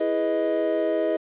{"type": "chord", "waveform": "triangle", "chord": "E major seventh", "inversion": "none", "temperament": "equal with one note detuned", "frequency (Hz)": [329.6, 415.3, 493.9, 626.2], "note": ["E4", "G#4", "B4", "D#5"], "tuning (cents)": [0, 0, 0, 11], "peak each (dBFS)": [-25, -26, -28, -22], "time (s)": [0, 1.17], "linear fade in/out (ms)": 10, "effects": ["resampled to 8000 Hz", "9-bit"]}